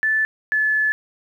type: tone pair in turn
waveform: sine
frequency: 1750 / 1726.9 Hz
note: A6 / A6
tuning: -10 / -33 cents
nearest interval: unison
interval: 23 cents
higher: first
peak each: -16 dBFS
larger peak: neither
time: 0.03-0.25 / 0.52-0.92 s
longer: second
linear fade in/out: 0 ms
effects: 9-bit